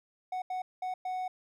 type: tone bursts at uneven times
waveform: triangle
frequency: 740 Hz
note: F#5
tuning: in tune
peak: -30 dBFS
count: 4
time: 0.32-0.42 / 0.5-0.62 / 0.82-0.94 / 1.05-1.28 s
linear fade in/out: 5 ms
effects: none